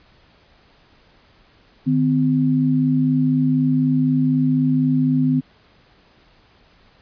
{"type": "tone pair together", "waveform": "sine", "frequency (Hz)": [152.58, 256.6], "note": ["D#3", "C4"], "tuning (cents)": [-34, -34], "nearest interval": "major sixth", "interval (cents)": 900, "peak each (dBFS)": [-19, -16], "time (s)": [1.86, 5.41], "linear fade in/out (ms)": 20, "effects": ["pink hiss -54 dBFS RMS until 7.01 s", "resampled to 11025 Hz"]}